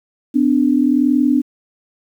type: tone pair together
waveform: sine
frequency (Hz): 252.5 / 293.7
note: B3 / D4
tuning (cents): +39 / 0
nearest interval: minor third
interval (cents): 261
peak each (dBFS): -14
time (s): 0.34-1.42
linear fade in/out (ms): 20
effects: 8-bit